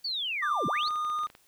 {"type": "linear two-way sweep", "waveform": "sine", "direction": "down then up", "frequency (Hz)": [4633, 118.5, 4633], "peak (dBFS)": -29, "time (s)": [0.04, 0.89], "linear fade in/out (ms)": 10, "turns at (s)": 0.67}
{"type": "tone with pitch glide", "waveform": "triangle", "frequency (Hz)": [1192, 1222.7], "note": ["D6", "D#6"], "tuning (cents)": [25, -31], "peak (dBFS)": -26, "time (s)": [0.42, 1.27], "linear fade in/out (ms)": 10, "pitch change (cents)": 44, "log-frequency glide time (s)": [0.71, 0.88]}
{"type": "clicks", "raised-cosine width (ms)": 0.3, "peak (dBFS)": -32, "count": 12, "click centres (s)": [0.763, 0.832, 0.876, 0.907, 0.958, 1.049, 1.1, 1.189, 1.235, 1.27, 1.301, 1.351]}
{"effects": ["white hiss -64 dBFS RMS until 1.47 s"]}